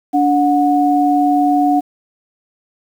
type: tone pair together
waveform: sine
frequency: 289.7 / 730 Hz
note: D4 / F#5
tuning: -24 / -24 cents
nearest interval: octave + major third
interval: 1600 cents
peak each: -13 dBFS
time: 0.13-1.81 s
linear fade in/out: 20 ms
effects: 7-bit